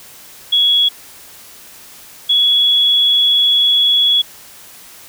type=tone pair in turn; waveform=sine; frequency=3352 / 3369 Hz; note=G#7 / G#7; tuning=+15 / +24 cents; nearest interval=unison; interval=9 cents; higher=second; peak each=-9 dBFS; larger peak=neither; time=0.52-0.89 / 2.29-4.22 s; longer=second; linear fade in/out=10 ms; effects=white hiss -39 dBFS RMS until 5.08 s